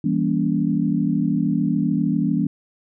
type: chord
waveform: sine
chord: E diminished seventh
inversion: none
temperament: just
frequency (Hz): 164.81 / 197.78 / 237.3 / 284.8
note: E3 / G3 / Bb3 / Db4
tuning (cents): 0 / +16 / +31 / +47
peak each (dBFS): -23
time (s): 0.04-2.47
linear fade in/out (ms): 5
effects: none